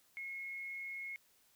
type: tone with amplitude modulation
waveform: sine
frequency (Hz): 2171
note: C#7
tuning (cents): -37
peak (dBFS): -40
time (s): 0.17-1.16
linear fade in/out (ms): 0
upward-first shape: sine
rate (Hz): 194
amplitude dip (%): 25
effects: white hiss -70 dBFS RMS until 1.55 s